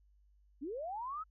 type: linear sweep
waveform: sine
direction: up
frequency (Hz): 250.1 to 1318.5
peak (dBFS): -38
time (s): 0.61-1.24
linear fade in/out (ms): 20
effects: added 50 Hz sine -64 dBFS peak until 1.3 s